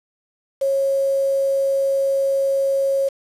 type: tone with quantisation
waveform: sine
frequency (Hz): 546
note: C#5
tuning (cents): -26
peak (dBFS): -16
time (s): 0.61-3.09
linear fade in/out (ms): 10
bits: 6
effects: low-pass 11000 Hz 12 dB/octave